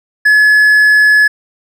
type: tone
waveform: triangle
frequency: 1705 Hz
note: G#6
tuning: 45 cents sharp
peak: -3 dBFS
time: 0.25-1.28 s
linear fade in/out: 10 ms
effects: none